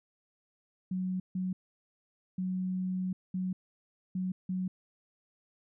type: tone bursts at uneven times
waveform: sine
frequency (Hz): 185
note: F#3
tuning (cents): 0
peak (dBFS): -30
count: 6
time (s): 0.91-1.2 / 1.35-1.53 / 2.38-3.13 / 3.34-3.53 / 4.15-4.32 / 4.49-4.68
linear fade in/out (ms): 5
effects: none